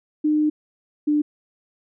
sine tone pair in turn, 303.4 / 297.8 Hz, D#4 / D4, -44 / +24 cents, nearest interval unison, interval 32 cents, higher first, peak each -16 dBFS, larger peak neither, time 0.24-0.5 / 1.07-1.22 s, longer first, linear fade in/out 10 ms, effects none

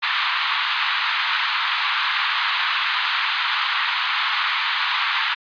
pink band-pass noise, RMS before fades -22 dBFS, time 0.02-5.35 s, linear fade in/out 20 ms, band 960 to 4100 Hz, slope 48 dB/octave, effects resampled to 11025 Hz

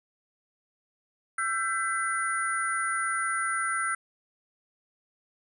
sine tone cluster, 1339 / 1565 / 2009 / 9590 Hz, E6 / G6 / B6 / D9, +27 / -3 / +29 / +35 cents, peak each -29 / -31 / -35 / -35 dBFS, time 1.38-3.95 s, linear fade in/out 5 ms, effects none

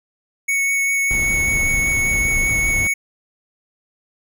square tone with vibrato, 2217 Hz, C#7, in tune, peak -17 dBFS, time 0.48-2.94 s, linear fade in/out 10 ms, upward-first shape triangle, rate 5.1 Hz, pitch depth 11 cents each way
brown noise, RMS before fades -25 dBFS, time 1.11-2.87 s, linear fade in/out 0 ms
effects none

